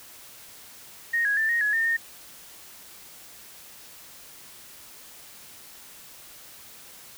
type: tone with pitch steps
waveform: sine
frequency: 1860 / 1658 / 1776 / 1867 / 1689 / 1816 / 1836 Hz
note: A#6 / G#6 / A6 / A#6 / G#6 / A#6 / A#6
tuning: -4 / -3 / +16 / +2 / +29 / -46 / -27 cents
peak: -21 dBFS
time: 1.13-1.97 s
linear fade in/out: 10 ms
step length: 120 ms
effects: white hiss -47 dBFS RMS until 7.17 s